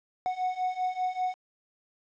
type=beating tone pair; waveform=triangle; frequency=734 / 739.1 Hz; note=F#5 / F#5; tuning=-14 / -2 cents; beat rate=5.1 Hz; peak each=-30 / -28 dBFS; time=0.26-1.34 s; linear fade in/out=0 ms; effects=resampled to 16000 Hz + 10-bit